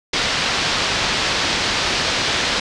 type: low-pass noise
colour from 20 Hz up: white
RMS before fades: -20 dBFS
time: 0.13-2.6 s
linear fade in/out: 5 ms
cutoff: 5000 Hz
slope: 24 dB/octave
effects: resampled to 22050 Hz